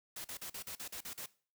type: noise bursts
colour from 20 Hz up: white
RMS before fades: -44 dBFS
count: 9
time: 0.16-1.261 s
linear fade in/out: 5 ms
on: 85 ms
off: 42 ms
effects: noise-tail reverb RT60 0.4 s tail -19 dB re dry